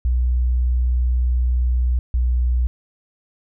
sine tone pair in turn, 61.6 / 61.29 Hz, B1 / B1, -4 / -13 cents, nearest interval unison, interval 9 cents, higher first, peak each -15 dBFS, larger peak neither, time 0.05-1.99 / 2.14-2.67 s, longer first, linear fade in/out 0 ms, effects none

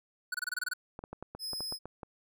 square tone bursts, 1480 Hz, F#6, in tune, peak -32 dBFS, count 9, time 0.32-0.736 s, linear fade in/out 5 ms, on 24 ms, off 25 ms
clicks, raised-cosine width 1 ms, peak -27 dBFS, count 10, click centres 0.991 / 1.039 / 1.13 / 1.226 / 1.35 / 1.533 / 1.606 / 1.724 / 1.856 / 2.032 s
40% pulse tone, 5100 Hz, D#8, 42 cents sharp, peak -35 dBFS, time 1.39-1.79 s, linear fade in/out 50 ms
effects none

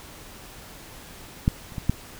clicks, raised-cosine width 5 ms, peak -6 / -29 / -18 / -7 dBFS, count 4, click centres 1.479 / 1.722 / 1.782 / 1.896 s, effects pink hiss -44 dBFS RMS until 2.19 s

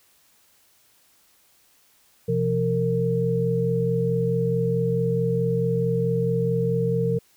sine tone cluster, 126.5 / 171.1 / 458.5 Hz, B2 / F3 / A#4, +42 / -35 / -29 cents, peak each -25 / -25 / -23 dBFS, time 2.28-7.19 s, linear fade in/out 10 ms, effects white hiss -60 dBFS RMS until 7.36 s

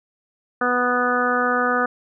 harmonic tone, 246.9 Hz, B3, in tune, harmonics 1 / 2 / 3 / 4 / 5 / 6 / 7, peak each -26 / -24 / -26 / -33 / -22 / -23 / -30 dBFS, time 0.61-1.86 s, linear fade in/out 5 ms, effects none

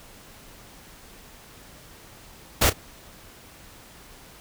pink noise with echo, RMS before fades -18 dBFS, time 2.61-2.7 s, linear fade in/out 10 ms, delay 32 ms, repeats 1, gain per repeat -15 dB, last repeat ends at 2.732 s, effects pink hiss -48 dBFS RMS until 4.4 s

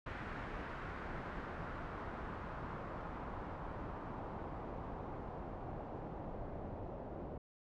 pink noise with low-pass filter sweep, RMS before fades -45 dBFS, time 0.06-7.38 s, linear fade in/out 5 ms, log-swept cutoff 1700 to 640 Hz, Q 1.5, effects none

